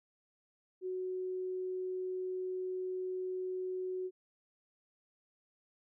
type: tone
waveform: sine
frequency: 370 Hz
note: F#4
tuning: in tune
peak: -35 dBFS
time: 0.81-4.11 s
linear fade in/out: 50 ms
effects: none